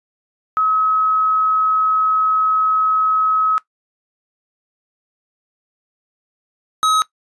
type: tone pair in turn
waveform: sine / square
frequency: 1280 / 1274.6 Hz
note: D#6 / D#6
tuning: +49 / +41 cents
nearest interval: unison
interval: 8 cents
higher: first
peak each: -13 dBFS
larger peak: neither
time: 0.57-3.58 / 6.83-7.02 s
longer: first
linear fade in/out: 0 ms
effects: noise-tail reverb RT60 0.1 s tail -18 dB re dry + resampled to 24000 Hz